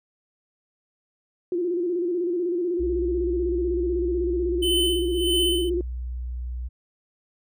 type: tone with vibrato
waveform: sine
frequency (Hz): 350.6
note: F4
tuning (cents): +7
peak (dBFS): -22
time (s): 1.52-5.81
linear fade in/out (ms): 2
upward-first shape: square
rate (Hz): 16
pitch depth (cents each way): 57
type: tone with pitch glide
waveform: sine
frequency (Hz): 61.74 to 61.28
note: B1 to B1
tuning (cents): 0 to -13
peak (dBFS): -28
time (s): 2.79-6.69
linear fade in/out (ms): 20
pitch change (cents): -13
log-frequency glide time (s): 4.69-6.15
type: tone with tremolo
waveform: square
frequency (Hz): 3038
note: F#7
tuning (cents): +45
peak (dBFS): -21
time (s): 4.62-5.7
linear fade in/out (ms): 10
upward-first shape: sine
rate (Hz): 1.6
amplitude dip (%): 85
effects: none